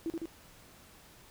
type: tone with echo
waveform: sine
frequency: 329.6 Hz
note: E4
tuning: in tune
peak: -31 dBFS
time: 0.06-0.1 s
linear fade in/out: 0 ms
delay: 78 ms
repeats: 2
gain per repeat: -2 dB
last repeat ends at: 0.256 s
effects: pink hiss -57 dBFS RMS until 1.3 s